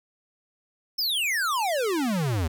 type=exponential sweep; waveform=square; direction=down; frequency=5400 to 75.3 Hz; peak=-24 dBFS; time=0.98-2.48 s; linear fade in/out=10 ms; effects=none